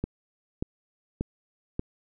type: click train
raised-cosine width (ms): 3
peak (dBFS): -15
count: 4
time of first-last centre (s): 0.04-1.794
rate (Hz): 1.71
effects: none